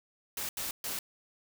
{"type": "noise bursts at uneven times", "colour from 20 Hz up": "white", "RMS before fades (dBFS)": -36, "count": 3, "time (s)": [[0.37, 0.49], [0.57, 0.71], [0.84, 0.99]], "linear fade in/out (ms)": 2, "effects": []}